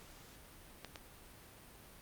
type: clicks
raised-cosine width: 0.2 ms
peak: -28 dBFS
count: 2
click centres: 0.847 / 0.958 s
effects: pink hiss -57 dBFS RMS until 2.01 s + Opus 48 kbps